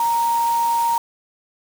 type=tone in noise; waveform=sine; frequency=932.3 Hz; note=A#5; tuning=in tune; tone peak=-16 dBFS; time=0-0.98 s; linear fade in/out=2 ms; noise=white; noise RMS=-33 dBFS; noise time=0-0.98 s; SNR=+14 dB; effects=none